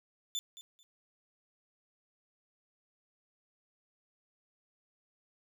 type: tone with echo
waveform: 30% pulse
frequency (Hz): 3520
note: A7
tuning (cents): 0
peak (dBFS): -31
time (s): 0.35-0.39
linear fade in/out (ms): 0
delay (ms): 220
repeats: 2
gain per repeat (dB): -14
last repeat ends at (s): 0.83
effects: none